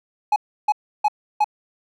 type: tone bursts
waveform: triangle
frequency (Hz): 842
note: G#5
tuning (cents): +24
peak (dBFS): -12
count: 4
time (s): 0.32-1.444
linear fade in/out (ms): 5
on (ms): 41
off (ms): 320
effects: none